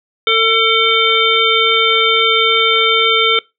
harmonic tone with a mistuned harmonic, 449.4 Hz, A4, 37 cents sharp, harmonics 1 / 3 / 5 / 7 / 8, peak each -16 / -16 / -16 / -16 / -16 dBFS, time 0.27-3.39 s, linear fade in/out 2 ms, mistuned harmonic 7, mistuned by -20 cents, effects noise-tail reverb RT60 0.2 s tail -21 dB re dry

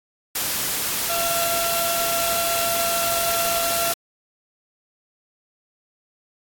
white noise, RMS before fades -24 dBFS, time 0.35-3.94 s, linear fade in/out 5 ms
harmonic tone, 680 Hz, F5, 46 cents flat, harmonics 1 / 2 / 4 / 5 / 6, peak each -24 / -30 / -36 / -38 / -40 dBFS, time 1.09-3.93 s, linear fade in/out 10 ms
effects AAC 64 kbps

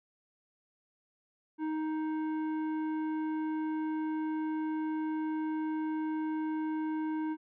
sine tone with tanh clipping, 312.4 Hz, D#4, 7 cents sharp, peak -33 dBFS, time 1.58-7.37 s, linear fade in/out 50 ms, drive 14 dB, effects low-pass 2000 Hz 12 dB/octave

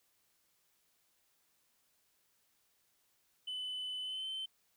sine tone with pitch glide, 3012 to 3082 Hz, F#7 to G7, +30 to -30 cents, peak -36 dBFS, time 3.47-4.46 s, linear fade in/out 10 ms, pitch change +40 cents, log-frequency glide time 4.01-4.28 s, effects tanh soft clip ceiling -36 dBFS + white hiss -75 dBFS RMS until 4.76 s

